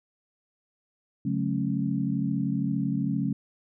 sine tone cluster, 141.1 / 183.4 / 216.3 / 273.7 Hz, C#3 / F#3 / A3 / C#4, +31 / -15 / -29 / -22 cents, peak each -30 dBFS, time 1.25-3.33 s, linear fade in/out 5 ms, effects none

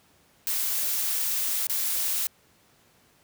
blue noise with dropouts, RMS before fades -27 dBFS, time 0.47-2.27 s, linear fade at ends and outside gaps 0 ms, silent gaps 1.669-1.697 s, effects pink hiss -61 dBFS RMS until 3.23 s + high-pass 80 Hz 12 dB/octave

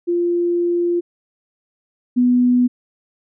sine tone pair in turn, 347.2 / 247.1 Hz, F4 / B3, -10 / +1 cents, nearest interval tritone, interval 589 cents, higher first, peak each -15 / -11 dBFS, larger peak second, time 0.07-1.01 / 2.16-2.68 s, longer first, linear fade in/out 20 ms, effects none

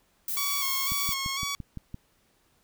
violet noise, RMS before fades -31 dBFS, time 0.28-1.14 s, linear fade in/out 2 ms
10% pulse tone with vibrato, 1108.7 Hz, C#6, in tune, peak -21 dBFS, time 0.37-1.55 s, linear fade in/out 0 ms, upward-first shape square, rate 2 Hz, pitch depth 35 cents each way
click train, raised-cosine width 5 ms, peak -24 dBFS, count 7, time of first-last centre 0.92-1.944 s, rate 5.86 Hz
effects pink hiss -67 dBFS RMS until 2.63 s

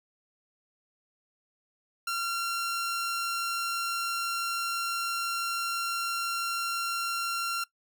sawtooth tone, 1373 Hz, F6, 30 cents flat, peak -25 dBFS, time 2.07-7.64 s, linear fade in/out 5 ms, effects noise-tail reverb RT60 0.1 s tail -19 dB re dry

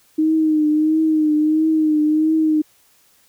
sine tone with vibrato, 310 Hz, D#4, 6 cents flat, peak -13 dBFS, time 0.18-2.62 s, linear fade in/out 10 ms, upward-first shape triangle, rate 1.5 Hz, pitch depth 50 cents each way, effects white hiss -56 dBFS RMS until 3.28 s

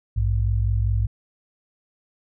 sine tone pair together, 57.79 / 102.8 Hz, A#1 / G#2, -14 / -17 cents, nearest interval minor seventh, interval 997 cents, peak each -21 dBFS, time 0.16-1.07 s, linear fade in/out 10 ms, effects none

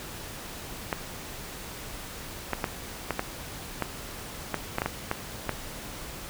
clicks, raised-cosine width 0.5 ms, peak -11 dBFS, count 12, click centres 0.928 / 2.533 / 2.642 / 3.107 / 3.194 / 3.823 / 4.543 / 4.784 / 4.819 / 4.86 / 5.114 / 5.493 s, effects pink hiss -40 dBFS RMS until 6.29 s

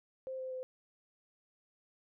sine tone with pitch steps, 523.3 / 518.5 / 513.7 Hz, C5 / C5 / C5, 0 / -16 / -32 cents, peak -38 dBFS, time 0.27-0.63 s, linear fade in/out 0 ms, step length 120 ms, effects none

